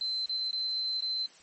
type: tone with dropouts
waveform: sine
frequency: 4080 Hz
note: C8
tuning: 44 cents flat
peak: -29 dBFS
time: 0.01-1.26 s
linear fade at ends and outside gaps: 2 ms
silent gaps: 0.259-0.294 / 0.511-0.529 / 1.006-1.022 s
effects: white hiss -56 dBFS RMS until 1.42 s + MP3 32 kbps